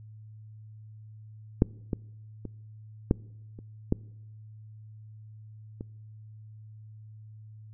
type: clicks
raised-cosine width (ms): 3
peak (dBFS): -6 / -15 / -23 / -8 / -30 / -10 / -24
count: 7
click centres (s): 1.621 / 1.932 / 2.453 / 3.111 / 3.589 / 3.924 / 5.809
effects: noise-tail reverb RT60 0.9 s tail -24 dB re dry + added 108 Hz sine -45 dBFS peak until 7.73 s